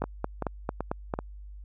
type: two click trains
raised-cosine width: 1 ms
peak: -14 / -16 dBFS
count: 6 / 4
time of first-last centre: 0.02-1.139 / 0.04-1.189 s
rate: 4.47 / 2.61 Hz
effects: added 50 Hz sine -41 dBFS peak until 1.64 s